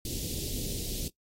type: band-stop noise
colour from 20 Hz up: pink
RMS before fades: -35 dBFS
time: 0.05-1.08 s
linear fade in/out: 2 ms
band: 430 to 3400 Hz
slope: 24 dB/octave
effects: noise-tail reverb RT60 0.1 s tail -18 dB re dry + AAC 48 kbps